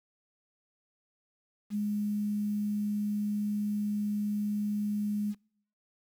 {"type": "tone with quantisation", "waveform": "sine", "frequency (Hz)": 207.7, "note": "G#3", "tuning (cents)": 0, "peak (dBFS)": -28, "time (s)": [1.7, 5.35], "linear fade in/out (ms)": 50, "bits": 9, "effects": ["noise-tail reverb RT60 0.7 s tail -26 dB re dry"]}